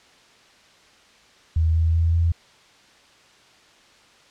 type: tone with pitch steps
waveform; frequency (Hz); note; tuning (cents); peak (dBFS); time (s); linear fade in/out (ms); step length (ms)
sine; 80.6 / 81.68 / 82.77 / 83.88; E2 / E2 / E2 / E2; -38 / -15 / +8 / +31; -16; 1.56-2.32; 5; 190
effects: white hiss -53 dBFS RMS until 4.3 s + low-pass 5000 Hz 12 dB/octave